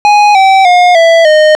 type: tone with pitch steps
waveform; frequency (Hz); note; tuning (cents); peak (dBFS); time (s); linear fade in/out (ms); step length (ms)
square; 830.6 / 770.5 / 714.8 / 663.1 / 615.1; G#5 / G5 / F5 / E5 / D#5; 0 / -30 / +40 / +10 / -20; -3; 0.05-1.55; 0; 300
effects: low-pass 4000 Hz 12 dB/octave

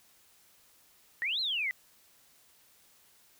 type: exponential two-way sweep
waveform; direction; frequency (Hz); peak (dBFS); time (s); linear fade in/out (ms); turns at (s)
sine; up then down; 1814 to 4254 to 1956; -29; 1.22-1.71; 0; 1.4
effects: white hiss -63 dBFS RMS until 3.39 s

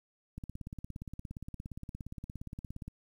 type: click train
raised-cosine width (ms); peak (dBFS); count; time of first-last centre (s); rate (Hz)
5; -29; 44; 0.38-2.88; 17.2
effects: 10-bit

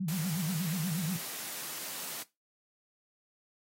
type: tone with vibrato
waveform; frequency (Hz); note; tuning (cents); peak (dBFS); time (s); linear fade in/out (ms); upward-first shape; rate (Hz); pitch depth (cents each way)
sine; 170.4; F3; -42; -30; 0-1.17; 10; sine; 8.3; 210
type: high-pass noise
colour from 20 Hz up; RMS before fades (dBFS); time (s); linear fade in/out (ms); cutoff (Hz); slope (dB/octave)
white; -40; 0.08-2.23; 5; 130; 48
effects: noise-tail reverb RT60 0.2 s tail -17 dB re dry + AAC 48 kbps

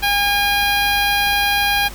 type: tone with notch filter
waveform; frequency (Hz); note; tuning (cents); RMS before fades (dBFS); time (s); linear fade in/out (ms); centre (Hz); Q
10% pulse; 812; G#5; -39; -17; 0.02-1.89; 20; 7100; 0.77
effects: added 50 Hz sine -32 dBFS peak until 1.94 s + pink hiss -36 dBFS RMS until 1.94 s

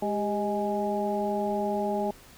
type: harmonic tone with a mistuned harmonic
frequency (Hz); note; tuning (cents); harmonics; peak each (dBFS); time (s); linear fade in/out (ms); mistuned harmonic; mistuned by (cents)
207.7; G#3; 0; 1 / 2 / 3 / 4; -31 / -31 / -31 / -31; 0.02-2.11; 5; 2; -73
effects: pink hiss -52 dBFS RMS until 2.37 s

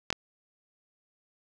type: clicks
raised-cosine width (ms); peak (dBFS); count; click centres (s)
0.2; -9 / -11; 2; 0.104 / 0.127
effects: none

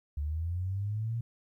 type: linear sweep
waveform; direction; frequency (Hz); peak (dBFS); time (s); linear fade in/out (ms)
sine; up; 70.8 to 118.2; -30; 0.17-1.21; 5
effects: 12-bit

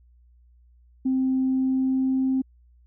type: tone with pitch glide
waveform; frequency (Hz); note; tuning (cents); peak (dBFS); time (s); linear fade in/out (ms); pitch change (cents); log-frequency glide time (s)
sine; 261.6 to 263.1; C4 to C4; 0 to +10; -19; 1.05-2.42; 10; +10; 1.41-2.28
effects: tanh soft clip ceiling -15 dBFS + added 60 Hz sine -53 dBFS peak until 2.86 s

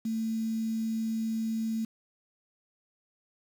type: tone with quantisation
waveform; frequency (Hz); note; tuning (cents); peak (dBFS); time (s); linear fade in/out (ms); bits
sine; 223.1; A3; +24; -28; 0.05-1.85; 5; 8
effects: none

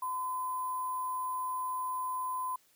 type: tone with sample-and-hold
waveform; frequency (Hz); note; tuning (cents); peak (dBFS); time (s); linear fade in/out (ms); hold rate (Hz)
sine; 1018; C6; -48; -32; 0.02-2.56; 5; 11025
effects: white hiss -67 dBFS RMS until 2.75 s

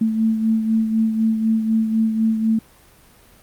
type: beating tone pair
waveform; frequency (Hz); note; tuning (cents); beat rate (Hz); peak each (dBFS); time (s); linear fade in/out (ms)
sine; 221.5 / 225.5; A3 / A3; +12 / +43; 4; -16 / -25; 0.01-2.59; 5
effects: pink hiss -50 dBFS RMS until 3.42 s + Opus 32 kbps

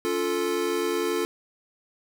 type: chord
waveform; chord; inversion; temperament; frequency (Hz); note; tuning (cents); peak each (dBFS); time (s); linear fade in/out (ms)
square; Db augmented; none; equal with one note detuned; 281.7 / 349.2 / 440; Db4 / F4 / A4; +28 / 0 / 0; -34 / -28 / -28; 0.05-1.25; 0
effects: 10-bit

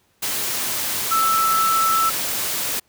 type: tone in noise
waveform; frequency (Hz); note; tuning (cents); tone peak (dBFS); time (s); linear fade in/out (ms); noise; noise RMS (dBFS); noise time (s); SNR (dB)
sine; 1318.5; E6; 0; -16; 1.11-2.1; 10; white; -24; 0.22-2.8; +5
effects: pink hiss -62 dBFS RMS until 2.88 s + high-pass 80 Hz 12 dB/octave

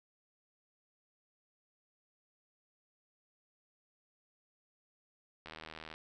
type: click train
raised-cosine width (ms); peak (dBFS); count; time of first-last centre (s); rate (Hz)
0.3; -30; 39; 5.46-5.94; 79.2
effects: none

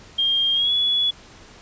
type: tone with pitch glide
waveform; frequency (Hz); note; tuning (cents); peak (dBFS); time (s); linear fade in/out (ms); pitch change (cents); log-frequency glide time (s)
sine; 3213 to 3396; G7 to G#7; +42 to +38; -17; 0.18-1.11; 10; +96; 0.54-0.72
effects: pink hiss -46 dBFS RMS until 1.61 s + resampled to 16000 Hz

